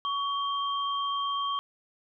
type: tone pair together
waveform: sine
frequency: 1123 / 3176 Hz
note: C#6 / G7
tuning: +22 / +22 cents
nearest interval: octave + tritone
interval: 1800 cents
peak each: -28 / -34 dBFS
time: 0.05-1.59 s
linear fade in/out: 0 ms
effects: none